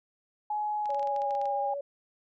sine tone with pitch glide, 842 to 812.4 Hz, G#5 to G#5, +24 to -38 cents, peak -28 dBFS, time 0.5-1.74 s, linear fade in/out 5 ms, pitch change -62 cents, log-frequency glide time 0.79-1.41 s
clicks, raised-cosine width 0.2 ms, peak -31 dBFS, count 12, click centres 0.857 / 0.904 / 0.946 / 0.995 / 1.029 / 1.073 / 1.163 / 1.219 / 1.308 / 1.351 / 1.415 / 1.456 s
sine tone with vibrato, 564 Hz, C#5, 30 cents sharp, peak -32 dBFS, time 0.89-1.81 s, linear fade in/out 5 ms, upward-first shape sine, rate 15 Hz, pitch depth 21 cents each way
effects none

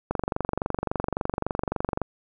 click train, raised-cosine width 1 ms, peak -11 dBFS, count 46, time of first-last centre 0.11-2.017 s, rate 23.6 Hz, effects none

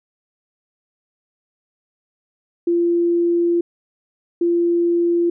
sine tone pair in turn, 343.5 / 343.5 Hz, F4 / F4, -29 / -29 cents, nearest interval unison, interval 0 cents, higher neither, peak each -14 dBFS, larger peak neither, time 2.67-3.61 / 4.41-5.3 s, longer first, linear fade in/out 5 ms, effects none

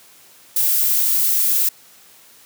violet noise, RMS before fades -17 dBFS, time 0.56-1.69 s, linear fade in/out 5 ms, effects white hiss -48 dBFS RMS until 2.45 s + high-pass 100 Hz 12 dB/octave

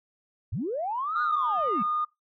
sine linear two-way sweep, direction up then down, 69.3 to 1480 to 170.1 Hz, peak -27 dBFS, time 0.52-1.83 s, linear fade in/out 10 ms, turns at 1.22 s
sine tone, 1223 Hz, D#6, 30 cents flat, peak -24 dBFS, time 1.15-2.05 s, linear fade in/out 10 ms
effects noise-tail reverb RT60 0.2 s tail -22 dB re dry + tanh soft clip ceiling -18 dBFS

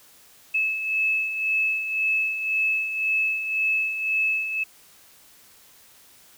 sine beating tone pair, 2600 / 2601.9 Hz, E7 / E7, -24 / -23 cents, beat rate 1.9 Hz, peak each -30 / -22 dBFS, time 0.54-4.64 s, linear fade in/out 10 ms, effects white hiss -53 dBFS RMS until 6.37 s

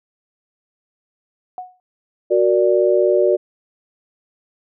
sine tone with exponential decay, 733 Hz, F#5, 16 cents flat, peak -23 dBFS, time 1.58-1.8 s, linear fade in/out 1 ms, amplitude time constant 47 ms
sine chord, Gb augmented, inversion none, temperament equal, 370 / 466.2 / 587.3 Hz, Gb4 / Bb4 / D5, 0 / 0 / 0 cents, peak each -15 / -19 / -16 dBFS, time 2.3-3.37 s, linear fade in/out 20 ms
effects none

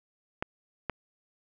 clicks, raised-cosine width 0.5 ms, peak -15 dBFS, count 2, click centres 0.425 / 0.897 s, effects none

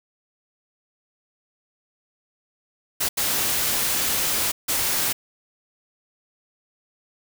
white noise bursts at uneven times, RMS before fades -23 dBFS, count 3, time 3-3.09 / 3.17-4.52 / 4.68-5.13 s, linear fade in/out 10 ms, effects none

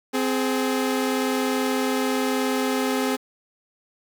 sawtooth tone pair together, 260 / 420.5 Hz, C4 / G#4, -11 / +22 cents, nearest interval minor sixth, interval 833 cents, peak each -19 / -22 dBFS, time 0.13-3.17 s, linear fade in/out 20 ms, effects 8-bit

